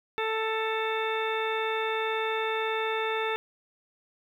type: harmonic tone with a mistuned harmonic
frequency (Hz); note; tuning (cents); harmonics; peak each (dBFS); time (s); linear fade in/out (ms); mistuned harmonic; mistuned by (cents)
441.8; A4; +7; 1 / 2 / 3 / 4 / 5 / 6 / 8; -30 / -33 / -35 / -36 / -37 / -38 / -39; 0.18-3.36; 0; 8; +22
effects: 10-bit